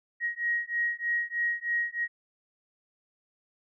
sine beating tone pair, 1888 / 1891.2 Hz, A#6 / A#6, +22 / +24 cents, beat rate 3.2 Hz, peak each -30 dBFS, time 0.2-2.08 s, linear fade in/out 50 ms, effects none

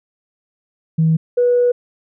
sine tone pair in turn, 160.6 / 488.1 Hz, E3 / B4, -45 / -20 cents, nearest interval octave + perfect fifth, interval 1925 cents, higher second, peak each -10 dBFS, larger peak neither, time 0.98-1.17 / 1.37-1.72 s, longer second, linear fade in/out 10 ms, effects tanh soft clip ceiling -6 dBFS

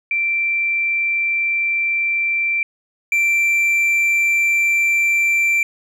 sine / triangle tone pair in turn, 2349 / 2349 Hz, D7 / D7, 0 / 0 cents, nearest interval unison, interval 0 cents, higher neither, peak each -16 / -12 dBFS, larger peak second, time 0.11-2.63 / 3.12-5.63 s, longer first, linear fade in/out 2 ms, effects none

